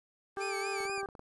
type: tone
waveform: sawtooth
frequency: 435.7 Hz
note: A4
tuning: 17 cents flat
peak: -38 dBFS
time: 0.36-0.89 s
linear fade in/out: 50 ms
type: harmonic tone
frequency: 393.6 Hz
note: G4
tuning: 7 cents sharp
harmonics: 1 / 2 / 3 / 4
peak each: -37 / -40 / -42 / -43 dBFS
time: 0.37-1.06 s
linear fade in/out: 0 ms
type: tone with vibrato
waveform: sawtooth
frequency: 2349 Hz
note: D7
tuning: in tune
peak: -35 dBFS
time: 0.4-1.02 s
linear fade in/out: 20 ms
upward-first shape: sine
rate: 4.2 Hz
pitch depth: 100 cents each way
type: clicks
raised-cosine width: 1 ms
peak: -35 dBFS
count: 8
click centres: 0.805 / 0.854 / 0.897 / 0.979 / 1.032 / 1.088 / 1.152 / 1.194 s
effects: resampled to 24000 Hz + 11-bit